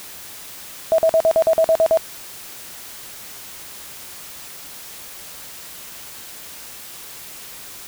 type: tone bursts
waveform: sine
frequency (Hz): 648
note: E5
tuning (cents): -30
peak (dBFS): -11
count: 10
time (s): 0.92-1.973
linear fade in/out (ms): 0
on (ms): 63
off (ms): 47
effects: white hiss -37 dBFS RMS until 7.87 s